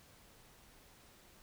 silence, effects pink hiss -62 dBFS RMS until 1.42 s

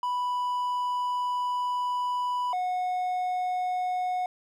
triangle tone pair in turn, 987.8 / 730.2 Hz, B5 / F#5, 0 / -23 cents, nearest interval perfect fourth, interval 523 cents, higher first, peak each -24 dBFS, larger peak neither, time 0.03-2.53 / 2.53-4.26 s, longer first, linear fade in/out 2 ms, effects none

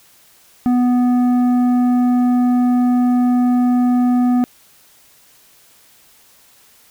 sine tone with tanh clipping, 246.9 Hz, B3, in tune, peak -13 dBFS, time 0.66-4.44 s, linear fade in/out 0 ms, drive 9 dB, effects white hiss -50 dBFS RMS until 6.9 s

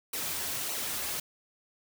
white noise with flanger, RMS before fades -34 dBFS, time 0.13-1.2 s, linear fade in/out 5 ms, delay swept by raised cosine 0.57 to 6.27 ms, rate 1.7 Hz, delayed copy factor -0.65, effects none

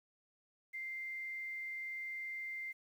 sine tone with quantisation, 2093 Hz, C7, in tune, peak -40 dBFS, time 0.73-2.73 s, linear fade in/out 20 ms, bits 11, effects none

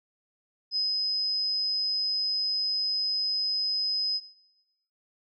sine tone, 5050 Hz, D#8, 25 cents sharp, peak -25 dBFS, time 0.71-4.21 s, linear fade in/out 50 ms, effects noise-tail reverb RT60 0.9 s tail -17 dB re dry

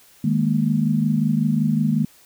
sine chord, D# suspended fourth, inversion none, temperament equal, 155.56 / 207.7 / 233.1 Hz, D#3 / G#3 / A#3, 0 / 0 / 0 cents, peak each -21 dBFS, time 0.24-2.05 s, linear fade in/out 5 ms, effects white hiss -52 dBFS RMS until 2.25 s

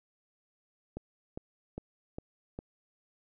click train, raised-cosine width 2 ms, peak -25 dBFS, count 5, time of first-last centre 0.97-2.589 s, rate 2.47 Hz, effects none

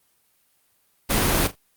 pink noise with echo, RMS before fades -20 dBFS, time 1.09-1.48 s, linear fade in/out 20 ms, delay 39 ms, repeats 2, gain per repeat -15 dB, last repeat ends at 1.558 s, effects white hiss -65 dBFS RMS until 1.76 s + Opus 32 kbps

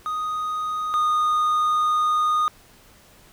triangle tone pair in turn, 1244.5 / 1230.9 Hz, D#6 / D#6, 0 / -19 cents, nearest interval unison, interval 19 cents, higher first, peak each -22 / -16 dBFS, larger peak second, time 0.06-0.94 / 0.94-2.48 s, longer second, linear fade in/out 0 ms, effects pink hiss -52 dBFS RMS until 3.32 s

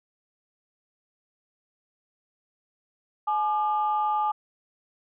sine tone pair together, 848.5 / 1200 Hz, G#5 / D6, +37 / +37 cents, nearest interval tritone, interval 600 cents, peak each -23 / -27 dBFS, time 3.27-4.32 s, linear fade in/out 10 ms, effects tanh soft clip ceiling -15 dBFS

